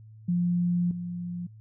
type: tone with level steps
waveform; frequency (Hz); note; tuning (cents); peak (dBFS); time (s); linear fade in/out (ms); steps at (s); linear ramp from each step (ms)
sine; 175.4; F3; +8; -22 / -31; 0.28-1.47; 10; 0.91; 2
effects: noise-tail reverb RT60 0.1 s tail -26 dB re dry + added 109 Hz sine -46 dBFS peak until 1.6 s